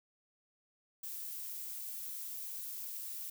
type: noise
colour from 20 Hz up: violet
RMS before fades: -43 dBFS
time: 1.03-3.3 s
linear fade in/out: 5 ms
effects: none